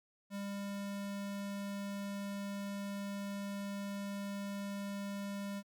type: tone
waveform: square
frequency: 200 Hz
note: G3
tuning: 35 cents sharp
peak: -39 dBFS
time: 0.3-5.63 s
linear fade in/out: 50 ms
effects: MP3 96 kbps